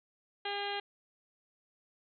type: harmonic tone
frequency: 404.3 Hz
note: G#4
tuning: 46 cents flat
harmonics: 1 / 2 / 3 / 4 / 5 / 6 / 7 / 8 / 9 / 10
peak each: -41 / -38 / -49 / -43 / -45 / -47 / -45 / -43 / -53 / -47 dBFS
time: 0.45-0.8 s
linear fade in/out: 5 ms
effects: none